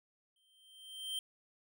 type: tone with exponential growth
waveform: square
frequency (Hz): 3136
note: G7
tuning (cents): 0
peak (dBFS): -35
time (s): 0.36-1.19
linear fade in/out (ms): 2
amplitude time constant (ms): 180
effects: none